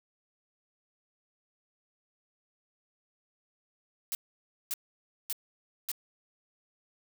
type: noise bursts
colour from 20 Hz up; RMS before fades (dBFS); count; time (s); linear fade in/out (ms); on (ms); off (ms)
blue; -33; 4; 4.12-5.916; 0; 29; 560
effects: none